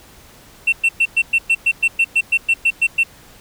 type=tone bursts; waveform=sine; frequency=2700 Hz; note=E7; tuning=41 cents sharp; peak=-8 dBFS; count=15; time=0.67-3.035 s; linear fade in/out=10 ms; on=55 ms; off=110 ms; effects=tanh soft clip ceiling -10 dBFS + pink hiss -45 dBFS RMS until 3.4 s